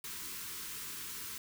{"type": "band-stop noise", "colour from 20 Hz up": "white", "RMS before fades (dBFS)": -43, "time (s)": [0.04, 1.38], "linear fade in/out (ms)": 2, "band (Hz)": [460, 920], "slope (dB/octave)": 96, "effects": []}